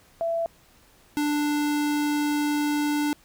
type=tone pair in turn; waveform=sine / square; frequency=668 / 294.8 Hz; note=E5 / D4; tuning=+23 / +7 cents; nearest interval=octave + major second; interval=1416 cents; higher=first; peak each=-23 dBFS; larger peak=neither; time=0.21-0.46 / 1.17-3.13 s; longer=second; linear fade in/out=0 ms; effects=pink hiss -57 dBFS RMS until 3.24 s